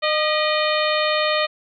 harmonic tone with a mistuned harmonic, 610 Hz, D#5, 34 cents flat, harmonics 1 / 2 / 3 / 4 / 5 / 6 / 7, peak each -21 / -24 / -26 / -27 / -28 / -29 / -29 dBFS, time 0.02-1.47 s, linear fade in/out 20 ms, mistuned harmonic 3, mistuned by +69 cents, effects none

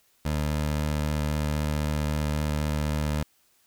20% pulse tone with vibrato, 75.3 Hz, D2, 44 cents sharp, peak -20 dBFS, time 0.25-3.23 s, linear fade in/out 5 ms, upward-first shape sine, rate 3.8 Hz, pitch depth 11 cents each way, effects white hiss -65 dBFS RMS until 3.66 s

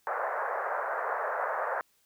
pink band-pass noise, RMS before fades -32 dBFS, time 0.07-1.81 s, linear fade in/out 0 ms, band 500 to 1700 Hz, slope 48 dB/octave, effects white hiss -69 dBFS RMS until 2.05 s

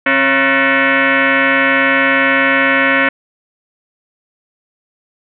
sine tone with frequency modulation, 137.8 Hz, C#3, 10 cents flat, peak -9 dBFS, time 0.06-3.09 s, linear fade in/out 5 ms, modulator 408 Hz, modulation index 5.6, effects none

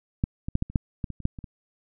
clicks, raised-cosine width 5 ms, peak -10 / -18 / -9 / -12 / -27 / -8 / -16 / -22 / -28 / -9 / -25 / -25 dBFS, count 12, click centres 0.239 / 0.485 / 0.554 / 0.624 / 0.7 / 0.758 / 1.042 / 1.103 / 1.203 / 1.254 / 1.388 / 1.442 s, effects none

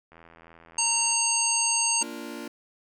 click train, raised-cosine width 0.5 ms, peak -35 dBFS, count 85, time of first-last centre 0.12-1.131 s, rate 83.1 Hz
harmonic tone, 920 Hz, A#5, 23 cents flat, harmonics 1 / 3 / 5 / 7 / 9, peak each -31 / -30 / -31 / -26 / -26 dBFS, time 0.78-2.03 s, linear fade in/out 5 ms
sawtooth chord, Bb major, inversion none, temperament just, 233.1 / 291.4 / 349.6 Hz, Bb3 / D4 / F4, 0 / -13 / +2 cents, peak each -35 / -35 / -36 dBFS, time 2.01-2.48 s, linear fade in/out 5 ms
effects none

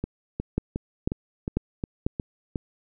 two click trains, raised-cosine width 3 ms, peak -10 / -15 dBFS, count 4 / 8, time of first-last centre 0.58-2.065 / 0.04-2.558 s, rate 2.02 / 2.78 Hz, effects none

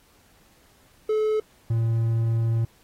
triangle tone pair in turn, 431.2 / 114.21 Hz, A4 / A#2, -35 / -35 cents, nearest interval octave + major seventh, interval 2300 cents, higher first, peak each -18 dBFS, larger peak neither, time 1.09-1.4 / 1.7-2.65 s, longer second, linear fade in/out 5 ms, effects pink hiss -59 dBFS RMS until 2.83 s + AAC 48 kbps

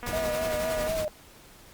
click train, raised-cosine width 0.5 ms, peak -23 dBFS, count 206, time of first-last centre 0.03-0.877 s, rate 242 Hz
pink noise with tremolo, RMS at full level -33 dBFS, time 0.06-1.05 s, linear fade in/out 5 ms, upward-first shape triangle, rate 11 Hz, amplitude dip 50%
sine tone with vibrato, 628 Hz, D#5, 16 cents sharp, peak -27 dBFS, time 0.13-1.08 s, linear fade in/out 0 ms, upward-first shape triangle, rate 4 Hz, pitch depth 59 cents each way
effects pink hiss -52 dBFS RMS until 1.73 s + Opus 48 kbps

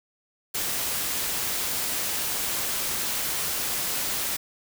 white noise, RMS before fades -28 dBFS, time 0.54-4.37 s, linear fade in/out 10 ms, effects none

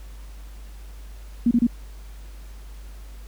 sine tone bursts, 237.3 Hz, A#3, 31 cents sharp, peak -14 dBFS, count 3, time 1.46-1.669 s, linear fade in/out 5 ms, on 51 ms, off 28 ms, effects added 50 Hz sine -37 dBFS peak until 3.27 s + pink hiss -52 dBFS RMS until 3.27 s

